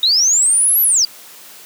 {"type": "linear two-way sweep", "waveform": "sine", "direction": "up then down", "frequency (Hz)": [3700, 11980, 4585], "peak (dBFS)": -10, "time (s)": [0.03, 1.05], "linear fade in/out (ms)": 2, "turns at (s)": 0.82, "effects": ["white hiss -39 dBFS RMS until 1.65 s", "high-pass 200 Hz 12 dB/octave"]}